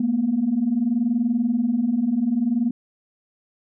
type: tone pair together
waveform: sine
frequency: 221.1 / 241.7 Hz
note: A3 / B3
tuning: +9 / -37 cents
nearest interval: major second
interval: 154 cents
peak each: -23 / -19 dBFS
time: 0-2.71 s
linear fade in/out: 5 ms
effects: tanh soft clip ceiling -11 dBFS